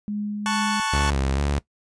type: tone with tremolo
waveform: sine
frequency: 207.7 Hz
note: G#3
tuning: in tune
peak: -24 dBFS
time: 0.08-0.8 s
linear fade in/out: 0 ms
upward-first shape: triangle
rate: 2.3 Hz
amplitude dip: 30%
type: chord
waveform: sawtooth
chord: F# minor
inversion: first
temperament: equal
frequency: 880 / 1108.7 / 1480 Hz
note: A5 / C#6 / F#6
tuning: 0 / 0 / 0 cents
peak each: -22 / -23 / -25 dBFS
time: 0.46-1.1 s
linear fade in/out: 0 ms
type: tone with vibrato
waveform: sawtooth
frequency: 69.3 Hz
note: C#2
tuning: in tune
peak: -17 dBFS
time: 0.93-1.59 s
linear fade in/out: 5 ms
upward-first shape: square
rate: 2.3 Hz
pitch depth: 50 cents each way
effects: noise-tail reverb RT60 0.1 s tail -19 dB re dry + resampled to 22050 Hz